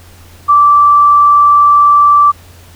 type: tone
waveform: sine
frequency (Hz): 1166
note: D6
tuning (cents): -13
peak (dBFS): -3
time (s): 0.48-2.32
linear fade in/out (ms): 20
effects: added 87 Hz sine -37 dBFS peak until 2.75 s + pink hiss -41 dBFS RMS until 2.75 s